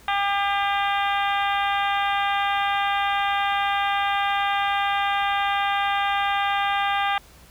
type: harmonic tone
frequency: 400.5 Hz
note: G4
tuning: 37 cents sharp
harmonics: 2 / 3 / 4 / 5 / 6 / 7 / 8 / 9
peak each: -23 / -27 / -29 / -31 / -33 / -34 / -35 / -36 dBFS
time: 0.08-7.18 s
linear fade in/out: 2 ms
effects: added 61 Hz sine -51 dBFS peak until 7.5 s + pink hiss -51 dBFS RMS until 7.5 s